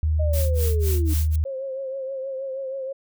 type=tone; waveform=sine; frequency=77.6 Hz; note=D#2; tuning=4 cents flat; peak=-18 dBFS; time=0.03-1.44 s; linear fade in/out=0 ms
type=linear sweep; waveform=sine; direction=down; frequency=625 to 300 Hz; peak=-27 dBFS; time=0.19-1.14 s; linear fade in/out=10 ms
type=noise with tremolo; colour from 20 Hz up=blue; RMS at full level=-30 dBFS; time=0.33-1.36 s; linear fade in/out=5 ms; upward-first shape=sine; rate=3.9 Hz; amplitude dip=100%
type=tone with vibrato; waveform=sine; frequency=534 Hz; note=C5; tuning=35 cents sharp; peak=-27 dBFS; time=1.45-2.93 s; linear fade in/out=10 ms; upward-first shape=triangle; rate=6.3 Hz; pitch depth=51 cents each way
effects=none